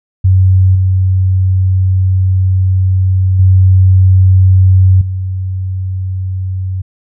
sine tone with level steps, 93.7 Hz, F#2, 22 cents sharp, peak -4 / -7 / -3 / -14 dBFS, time 0.24-6.82 s, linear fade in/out 10 ms, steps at 0.75 / 3.39 / 5.01 s, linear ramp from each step 5 ms, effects none

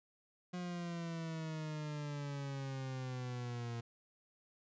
40% pulse exponential sweep, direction down, 180 to 116.4 Hz, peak -39 dBFS, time 0.53-3.81 s, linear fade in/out 10 ms, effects resampled to 16000 Hz

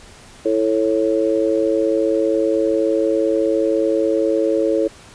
harmonic tone, 110 Hz, A2, in tune, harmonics 3 / 4 / 5, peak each -19 / -19 / -19 dBFS, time 0.45-4.88 s, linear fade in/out 10 ms, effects pink hiss -43 dBFS RMS until 5.14 s + resampled to 22050 Hz

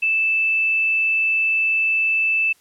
sine tone, 2637 Hz, E7, in tune, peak -16 dBFS, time 0.02-2.53 s, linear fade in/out 10 ms, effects white hiss -57 dBFS RMS until 2.6 s + low-pass 12000 Hz 12 dB/octave

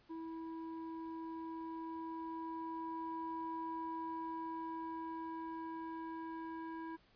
square tone with low-pass filter sweep, 326.1 Hz, E4, 19 cents flat, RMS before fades -44 dBFS, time 0.09-6.97 s, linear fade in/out 20 ms, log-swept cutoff 740 to 1300 Hz, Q 4.7, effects pink hiss -69 dBFS RMS until 7.15 s + resampled to 11025 Hz

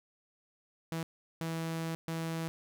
sawtooth tone bursts at uneven times, 163.6 Hz, E3, 13 cents flat, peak -30 dBFS, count 3, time 0.92-1.03 / 1.41-1.95 / 2.08-2.48 s, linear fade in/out 0 ms, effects none

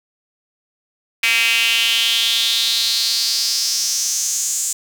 sawtooth tone with high-pass filter sweep, 229.5 Hz, A#3, 27 cents flat, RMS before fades -18 dBFS, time 1.23-4.73 s, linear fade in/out 5 ms, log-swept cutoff 2400 to 7400 Hz, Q 4.9, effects none

